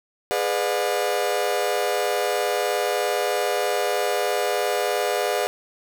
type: chord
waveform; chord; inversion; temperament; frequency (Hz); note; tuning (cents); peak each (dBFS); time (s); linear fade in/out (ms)
40% pulse; G# diminished seventh; none; just; 415.3 / 498.4 / 598 / 717.6; G#4 / B4 / D5 / F5; 0 / +16 / +31 / +47; -26; 0.31-5.47; 0
effects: none